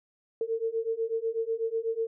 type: beating tone pair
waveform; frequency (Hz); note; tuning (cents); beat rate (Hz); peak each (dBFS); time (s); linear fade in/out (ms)
sine; 448.4 / 456.5; A4 / A#4; +33 / -36; 8.1; -31 / -30; 0.41-2.07; 2
effects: none